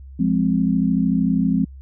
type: chord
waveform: sine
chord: F minor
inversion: none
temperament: equal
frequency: 174.61 / 207.7 / 261.6 Hz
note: F3 / Ab3 / C4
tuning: 0 / 0 / 0 cents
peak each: -20 dBFS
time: 0.19-1.65 s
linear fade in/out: 10 ms
effects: added 67 Hz sine -36 dBFS peak until 1.81 s